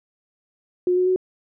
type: tone with pitch steps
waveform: sine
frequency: 360 / 365.2 / 370.5 Hz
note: F#4 / F#4 / F#4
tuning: -47 / -23 / +2 cents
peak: -16 dBFS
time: 0.87-1.161 s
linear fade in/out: 2 ms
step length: 97 ms
effects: none